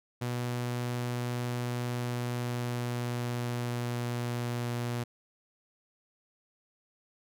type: tone with pitch glide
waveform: sawtooth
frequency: 122 to 120.18 Hz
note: B2 to B2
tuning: -21 to -47 cents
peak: -27 dBFS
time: 0.21-5.04 s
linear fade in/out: 10 ms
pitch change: -26 cents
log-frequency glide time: 1.72-4.8 s
effects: none